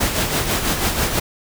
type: noise with tremolo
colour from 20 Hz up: pink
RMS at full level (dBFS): -18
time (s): 0-1.2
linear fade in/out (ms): 10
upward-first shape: sine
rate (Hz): 6.1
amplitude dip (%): 50
effects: none